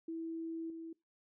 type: tone with level steps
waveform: sine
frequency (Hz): 327.7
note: E4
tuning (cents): -10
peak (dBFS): -38 / -43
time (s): 0.08-0.93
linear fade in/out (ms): 5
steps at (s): 0.7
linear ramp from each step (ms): 2
effects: noise-tail reverb RT60 0.2 s tail -22 dB re dry